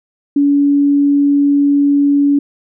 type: tone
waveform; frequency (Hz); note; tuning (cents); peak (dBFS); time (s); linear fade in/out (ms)
sine; 284.5; C#4; +45; -8; 0.36-2.39; 5
effects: none